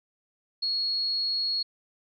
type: tone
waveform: sine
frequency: 4323 Hz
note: C#8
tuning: 44 cents flat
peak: -25 dBFS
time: 0.62-1.63 s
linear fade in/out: 10 ms
effects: none